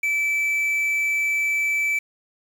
triangle tone with quantisation, 2315 Hz, D7, 25 cents flat, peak -18 dBFS, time 0.03-1.99 s, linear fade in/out 5 ms, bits 7, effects none

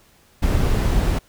brown noise, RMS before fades -18 dBFS, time 0.42-1.19 s, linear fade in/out 10 ms, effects pink hiss -55 dBFS RMS until 1.28 s

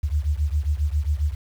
sine beating tone pair, 71.4 / 78.8 Hz, D2 / D#2, -48 / +23 cents, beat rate 7.4 Hz, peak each -22 / -24 dBFS, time 0.03-1.35 s, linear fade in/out 10 ms, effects 8-bit

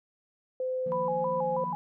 sine tone with pitch glide, 513 to 519.6 Hz, C5 to C5, -34 to -12 cents, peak -28 dBFS, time 0.6-1.64 s, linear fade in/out 2 ms, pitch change +22 cents, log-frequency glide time 1.09-1.2 s
triangle chord, Eb suspended second, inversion none, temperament just, 155.56 / 175.01 / 233.3 Hz, Eb3 / F3 / Bb3, 0 / +4 / +2 cents, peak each -42 / -37 / -43 dBFS, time 0.86-1.75 s, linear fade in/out 5 ms
sine tone with vibrato, 909 Hz, A#5, 44 cents flat, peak -30 dBFS, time 0.92-1.75 s, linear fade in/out 0 ms, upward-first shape square, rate 3.1 Hz, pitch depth 150 cents each way
effects none

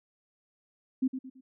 sine tone with echo, 260.5 Hz, C4, 7 cents flat, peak -23 dBFS, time 1.02-1.08 s, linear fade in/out 10 ms, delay 110 ms, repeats 3, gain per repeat -9 dB, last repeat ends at 1.41 s, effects none

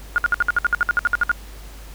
sine tone bursts, 1425 Hz, F6, 34 cents sharp, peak -13 dBFS, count 15, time 0.16-1.315 s, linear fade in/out 0 ms, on 21 ms, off 60 ms, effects added 50 Hz sine -36 dBFS peak until 1.94 s + pink hiss -44 dBFS RMS until 1.94 s

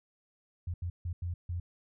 sine tone bursts at uneven times, 87.31 Hz, F2, in tune, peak -32 dBFS, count 5, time 0.67-0.74 / 0.82-0.9 / 1.05-1.13 / 1.22-1.34 / 1.49-1.6 s, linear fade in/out 5 ms, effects none

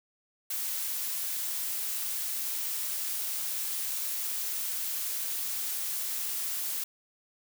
blue noise, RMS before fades -33 dBFS, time 0.5-6.84 s, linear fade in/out 5 ms, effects none

